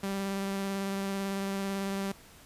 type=tone with vibrato; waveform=sawtooth; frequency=196 Hz; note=G3; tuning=in tune; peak=-27 dBFS; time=0.03-2.12 s; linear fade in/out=5 ms; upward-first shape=square; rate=18 Hz; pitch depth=10 cents each way; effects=pink hiss -54 dBFS RMS until 2.45 s + resampled to 32000 Hz